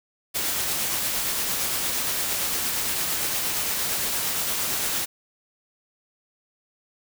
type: noise with tremolo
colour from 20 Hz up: white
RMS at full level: -25 dBFS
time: 0.34-5.06 s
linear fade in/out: 20 ms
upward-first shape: triangle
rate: 8.7 Hz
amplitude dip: 25%
effects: none